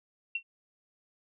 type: tone with exponential decay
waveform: sine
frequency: 2727 Hz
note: F7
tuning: 42 cents flat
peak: -26 dBFS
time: 0.35-0.43 s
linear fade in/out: 5 ms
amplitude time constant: 17 ms
effects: none